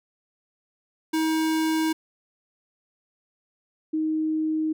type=tone pair in turn; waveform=square / sine; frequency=317.9 / 313.3 Hz; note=D#4 / D#4; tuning=+37 / +12 cents; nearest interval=unison; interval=25 cents; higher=first; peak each=-22 dBFS; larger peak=neither; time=1.13-1.93 / 3.93-4.73 s; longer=neither; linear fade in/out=10 ms; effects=none